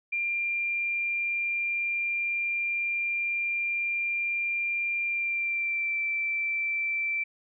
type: tone with pitch glide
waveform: sine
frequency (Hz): 2386 to 2337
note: D7 to D7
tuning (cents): +27 to -9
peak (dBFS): -26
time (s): 0.12-7.24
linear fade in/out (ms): 10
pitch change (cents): -36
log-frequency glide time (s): 5.04-6
effects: none